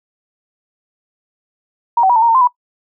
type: tone with pitch steps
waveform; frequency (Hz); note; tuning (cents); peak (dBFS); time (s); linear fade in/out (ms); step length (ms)
sine; 943 / 762 / 965 / 892 / 935 / 909 / 1037 / 981; A#5 / G5 / B5 / A5 / A#5 / A#5 / C6 / B5; +20 / -49 / -40 / +23 / +5 / -44 / -16 / -12; -8; 1.97-2.474; 5; 63
effects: noise-tail reverb RT60 0.1 s tail -21 dB re dry